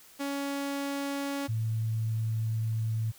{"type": "tone pair in turn", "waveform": ["sawtooth", "sine"], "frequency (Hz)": [280, 111.39], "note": ["C#4", "A2"], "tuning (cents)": [18, 22], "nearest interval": "octave + major third", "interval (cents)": 1596, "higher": "first", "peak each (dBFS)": -27, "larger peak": "neither", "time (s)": [[0.19, 1.48], [1.48, 3.12]], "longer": "second", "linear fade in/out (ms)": 20, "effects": ["white hiss -55 dBFS RMS until 3.18 s"]}